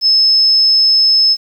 sine tone, 5210 Hz, E8, 21 cents flat, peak -7 dBFS, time 0.01-1.37 s, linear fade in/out 50 ms, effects 7-bit

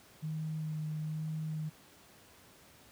sine tone with vibrato, 155.56 Hz, D#3, in tune, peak -34 dBFS, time 0.22-1.7 s, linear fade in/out 20 ms, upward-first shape sine, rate 1.1 Hz, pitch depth 16 cents each way, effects pink hiss -59 dBFS RMS until 2.91 s + high-pass 80 Hz 12 dB/octave

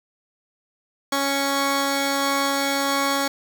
10% pulse tone pair together, 277.2 / 1110.3 Hz, C#4 / C#6, 0 / +2 cents, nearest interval 2 octaves, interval 2402 cents, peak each -13 / -18 dBFS, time 1.12-3.28 s, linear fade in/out 5 ms, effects none

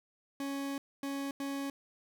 40% pulse tone bursts at uneven times, 277.2 Hz, C#4, in tune, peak -34 dBFS, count 3, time 0.4-0.78 / 1.03-1.31 / 1.4-1.7 s, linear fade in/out 2 ms, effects none

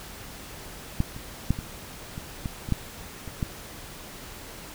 clicks, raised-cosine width 5 ms, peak -10 / -27 / -9 / -20 / -21 / -17 / -21 / -10 / -25 / -14 dBFS, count 10, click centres 1.004 / 1.164 / 1.506 / 1.589 / 2.179 / 2.458 / 2.689 / 2.723 / 3.277 / 3.428 s, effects pink hiss -42 dBFS RMS until 4.74 s

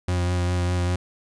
40% pulse tone with vibrato, 89 Hz, F2, 33 cents sharp, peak -20 dBFS, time 0.08-0.96 s, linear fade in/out 5 ms, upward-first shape triangle, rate 5 Hz, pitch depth 19 cents each way, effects resampled to 22050 Hz + 10-bit

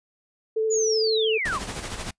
sine tone with vibrato, 440 Hz, A4, in tune, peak -20 dBFS, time 0.56-1.38 s, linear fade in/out 10 ms, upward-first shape triangle, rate 13 Hz, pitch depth 16 cents each way
sine linear sweep, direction down, 7040 to 960 Hz, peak -24 dBFS, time 0.7-1.59 s, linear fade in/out 20 ms
pink noise with tremolo, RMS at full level -31 dBFS, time 1.45-2.11 s, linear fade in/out 5 ms, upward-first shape sine, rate 13 Hz, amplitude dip 50%
effects noise-tail reverb RT60 0.1 s tail -24 dB re dry + resampled to 22050 Hz

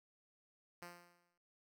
5% pulse tone with exponential decay, 174.61 Hz, F3, in tune, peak -36 dBFS, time 0.82-1.38 s, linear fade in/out 2 ms, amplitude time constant 120 ms, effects noise-tail reverb RT60 0.3 s tail -23 dB re dry

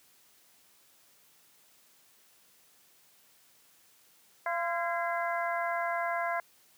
harmonic tone with a mistuned harmonic, 342.3 Hz, F4, 35 cents flat, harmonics 2 / 3 / 4 / 5 / 6, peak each -32 / -35 / -39 / -37 / -39 dBFS, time 4.46-6.4 s, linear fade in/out 2 ms, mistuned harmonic 5, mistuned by -70 cents, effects white hiss -63 dBFS RMS until 6.77 s + high-pass 100 Hz 12 dB/octave

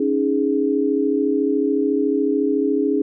sine chord, C# suspended second, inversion none, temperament equal, 277.2 / 311.1 / 415.3 Hz, C#4 / D#4 / G#4, 0 / 0 / 0 cents, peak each -20 / -22 / -20 dBFS, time 0-3.02 s, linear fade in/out 5 ms, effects none

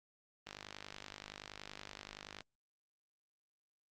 click train, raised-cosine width 0.2 ms, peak -28 dBFS, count 99, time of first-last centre 0.47-2.407 s, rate 50.6 Hz, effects Opus 32 kbps

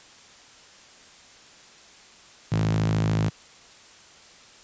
sawtooth tone with high-pass filter, 53.7 Hz, A1, 41 cents flat, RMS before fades -23 dBFS, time 2.51-3.3 s, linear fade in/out 20 ms, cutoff 130 Hz, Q 8.4, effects white hiss -50 dBFS RMS until 4.63 s + resampled to 16000 Hz

